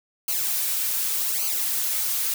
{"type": "noise with flanger", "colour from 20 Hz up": "blue", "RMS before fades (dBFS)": -25, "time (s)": [0.28, 2.34], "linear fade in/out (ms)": 2, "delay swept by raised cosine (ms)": [0.55, 5.25], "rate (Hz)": 0.86, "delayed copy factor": -1, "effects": []}